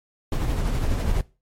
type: noise with tremolo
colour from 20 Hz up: brown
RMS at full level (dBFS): -21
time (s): 0.32-1.21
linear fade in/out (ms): 2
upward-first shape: sine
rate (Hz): 12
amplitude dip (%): 35
effects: noise-tail reverb RT60 0.3 s tail -20 dB re dry + MP3 64 kbps